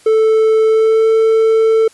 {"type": "tone with pitch glide", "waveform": "triangle", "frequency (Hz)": [440, 445.1], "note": ["A4", "A4"], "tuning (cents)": [0, 20], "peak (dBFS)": -6, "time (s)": [0.06, 1.88], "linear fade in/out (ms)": 5, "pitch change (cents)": 20, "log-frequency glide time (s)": [0.66, 1.08], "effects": ["white hiss -46 dBFS RMS until 1.93 s", "resampled to 24000 Hz"]}